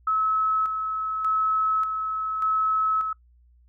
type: tone with tremolo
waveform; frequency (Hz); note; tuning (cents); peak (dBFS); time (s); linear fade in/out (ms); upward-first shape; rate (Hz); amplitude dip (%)
sine; 1293; E6; -34; -20; 0.07-3.13; 5; square; 0.85; 45
effects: noise-tail reverb RT60 0.1 s tail -21 dB re dry + added 60 Hz sine -54 dBFS peak until 3.68 s